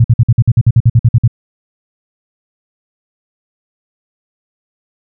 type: tone bursts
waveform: sine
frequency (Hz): 116.54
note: A#2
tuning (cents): 0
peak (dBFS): -3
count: 14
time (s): 0-1.278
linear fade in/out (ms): 5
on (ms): 43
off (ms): 52
effects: none